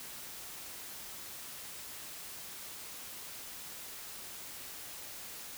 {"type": "silence", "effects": ["white hiss -46 dBFS RMS until 5.57 s"]}